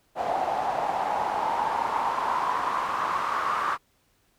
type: noise with band-pass filter sweep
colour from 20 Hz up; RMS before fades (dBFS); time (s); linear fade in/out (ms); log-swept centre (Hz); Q
pink; -27; 0.15-3.78; 50; 730 to 1200; 6
effects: pink hiss -67 dBFS RMS until 4.38 s